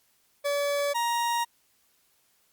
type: tone pair in turn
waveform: 40% pulse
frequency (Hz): 572 / 940.2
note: D5 / A#5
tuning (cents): -46 / +15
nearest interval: major sixth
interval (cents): 861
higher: second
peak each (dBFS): -24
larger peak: neither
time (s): 0.44-0.94 / 0.94-1.45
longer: second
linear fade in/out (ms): 20
effects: white hiss -67 dBFS RMS until 2.52 s + Opus 48 kbps